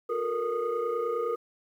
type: tone cluster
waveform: sine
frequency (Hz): 360.9 / 441.9 / 471.6 / 1234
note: F#4 / A4 / A#4 / D#6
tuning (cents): -43 / +7 / +20 / -15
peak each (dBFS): -37 / -32 / -28 / -33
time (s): 0.09-1.36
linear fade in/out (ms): 10
effects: tanh soft clip ceiling -21 dBFS + 10-bit